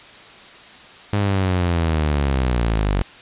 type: linear sweep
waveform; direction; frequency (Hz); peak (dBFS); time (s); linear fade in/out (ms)
sawtooth; down; 103.83 to 46.25; -13; 1.13-3.02; 0
effects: white hiss -42 dBFS RMS until 3.21 s + resampled to 8000 Hz